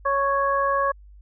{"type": "harmonic tone", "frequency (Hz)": 554.4, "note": "C#5", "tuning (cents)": 0, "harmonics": [1, 2, 3], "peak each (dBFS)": [-24, -21, -29], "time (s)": [0.05, 0.92], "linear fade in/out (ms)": 10, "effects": ["added 50 Hz sine -44 dBFS peak until 1.21 s"]}